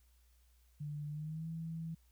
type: tone with pitch glide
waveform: sine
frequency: 147.9 to 163.16 Hz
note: D3 to E3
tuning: +13 to -17 cents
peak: -39 dBFS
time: 0.8-1.95 s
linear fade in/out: 10 ms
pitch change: +170 cents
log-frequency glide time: 1.09-1.48 s
effects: added 60 Hz sine -65 dBFS peak until 2.11 s + white hiss -75 dBFS RMS until 2.11 s